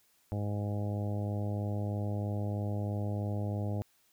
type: harmonic tone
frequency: 103.1 Hz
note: G#2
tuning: 12 cents flat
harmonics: 1 / 2 / 3 / 4 / 5 / 6 / 7 / 8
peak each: -32 / -39 / -43 / -47 / -45 / -45 / -49 / -51 dBFS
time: 0.32-3.82 s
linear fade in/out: 0 ms
effects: white hiss -69 dBFS RMS until 4.12 s